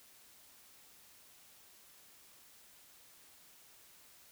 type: silence
effects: white hiss -61 dBFS RMS until 4.31 s